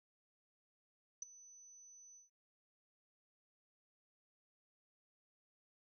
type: tone with ADSR envelope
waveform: sine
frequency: 6000 Hz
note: F#8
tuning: 23 cents sharp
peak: -38 dBFS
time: 1.22-2.3 s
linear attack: 4 ms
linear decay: 13 ms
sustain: -19 dB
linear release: 140 ms
effects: none